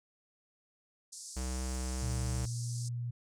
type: band-pass noise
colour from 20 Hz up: white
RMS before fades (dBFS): -47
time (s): 1.12-2.89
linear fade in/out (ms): 10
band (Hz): 4700 to 9300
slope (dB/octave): 48
type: tone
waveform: square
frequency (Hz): 64.1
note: C2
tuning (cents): -35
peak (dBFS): -35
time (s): 1.36-2.46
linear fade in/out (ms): 10
type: tone with pitch glide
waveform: sine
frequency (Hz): 116.54 to 120.09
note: A#2 to B2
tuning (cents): 0 to -48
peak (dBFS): -34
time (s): 2.02-3.11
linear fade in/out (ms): 10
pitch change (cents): +52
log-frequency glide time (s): 2.16-2.83
effects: none